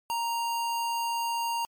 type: tone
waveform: square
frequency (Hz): 932.3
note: A#5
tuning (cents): 0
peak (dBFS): -28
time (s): 0.1-1.65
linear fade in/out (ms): 0
effects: MP3 96 kbps